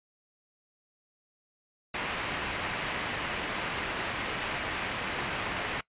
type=low-pass noise; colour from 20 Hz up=white; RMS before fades=-34 dBFS; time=1.94-5.81 s; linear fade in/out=5 ms; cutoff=2800 Hz; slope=24 dB/octave; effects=noise-tail reverb RT60 0.1 s tail -21 dB re dry + resampled to 8000 Hz